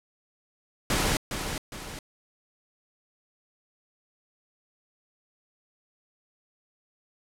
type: noise with echo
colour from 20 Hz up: pink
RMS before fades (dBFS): -25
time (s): 0.9-1.17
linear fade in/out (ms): 2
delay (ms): 410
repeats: 2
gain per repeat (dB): -7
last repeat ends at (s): 1.99
effects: low-pass 11000 Hz 12 dB/octave